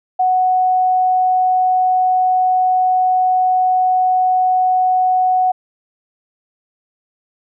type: tone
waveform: sine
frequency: 740 Hz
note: F#5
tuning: in tune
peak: -11 dBFS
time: 0.19-5.52 s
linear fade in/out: 10 ms
effects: none